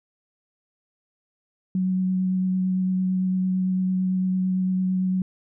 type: tone with vibrato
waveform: sine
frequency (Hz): 185.8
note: F#3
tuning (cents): +7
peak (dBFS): -20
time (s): 1.75-5.22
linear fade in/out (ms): 2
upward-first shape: triangle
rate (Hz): 8.9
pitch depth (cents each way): 13
effects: none